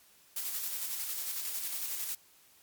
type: noise with tremolo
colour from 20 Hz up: blue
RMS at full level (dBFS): -35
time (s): 0.36-2.15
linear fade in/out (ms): 5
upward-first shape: square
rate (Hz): 11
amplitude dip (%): 30
effects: white hiss -62 dBFS RMS until 2.62 s + MP3 96 kbps